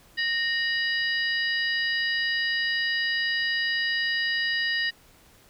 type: harmonic tone with a mistuned harmonic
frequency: 972 Hz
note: B5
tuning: 28 cents flat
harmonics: 2 / 3 / 4 / 5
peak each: -25 / -31 / -36 / -32 dBFS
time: 0.17-4.91 s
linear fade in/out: 20 ms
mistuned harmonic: 2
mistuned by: -85 cents
effects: pink hiss -56 dBFS RMS until 5.49 s